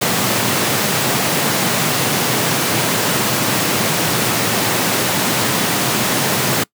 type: high-pass noise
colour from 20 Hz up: pink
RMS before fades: -17 dBFS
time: 0.01-6.64 s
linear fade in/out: 10 ms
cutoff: 110 Hz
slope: 48 dB/octave
effects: noise-tail reverb RT60 0.1 s tail -23 dB re dry